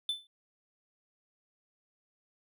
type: tone with exponential decay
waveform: triangle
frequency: 3520 Hz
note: A7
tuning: in tune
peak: -25 dBFS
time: 0.09-0.27 s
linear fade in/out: 2 ms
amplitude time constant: 39 ms
effects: none